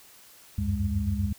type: tone cluster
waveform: sine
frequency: 71.8 / 89.7 / 97.4 / 203.9 Hz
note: D2 / F2 / G2 / G#3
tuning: -39 / +47 / -11 / -32 cents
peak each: -30 dBFS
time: 0.58-1.33 s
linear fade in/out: 5 ms
effects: white hiss -53 dBFS RMS until 1.38 s